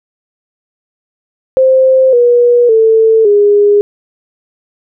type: tone with pitch steps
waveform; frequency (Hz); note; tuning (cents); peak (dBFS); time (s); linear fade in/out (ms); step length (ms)
sine; 523.3 / 482.6 / 445.2 / 410.6; C5 / B4 / A4 / G#4; 0 / -40 / +20 / -20; -4; 1.57-3.81; 0; 560
effects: none